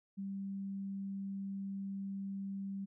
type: tone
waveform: sine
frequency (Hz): 196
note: G3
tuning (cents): 0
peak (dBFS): -38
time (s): 0.17-2.86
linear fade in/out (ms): 20
effects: none